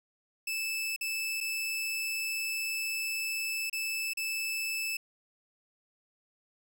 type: tone with dropouts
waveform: sawtooth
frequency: 2627 Hz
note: E7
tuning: 7 cents flat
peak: -28 dBFS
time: 0.47-4.97 s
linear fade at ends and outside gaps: 5 ms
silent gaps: 0.963-1.01 / 1.405-1.409 / 3.698-3.728 / 4.135-4.171 s
effects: none